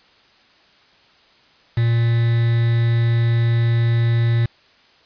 triangle tone with quantisation, 116.8 Hz, A#2, 4 cents sharp, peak -12 dBFS, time 1.77-4.46 s, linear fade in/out 5 ms, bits 5, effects white hiss -53 dBFS RMS until 5.05 s + resampled to 11025 Hz

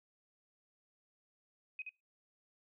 sine tone with echo, 2519 Hz, D#7, 21 cents sharp, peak -39 dBFS, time 1.79-1.82 s, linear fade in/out 2 ms, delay 73 ms, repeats 1, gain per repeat -3 dB, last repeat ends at 1.893 s, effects noise-tail reverb RT60 0.3 s tail -25 dB re dry

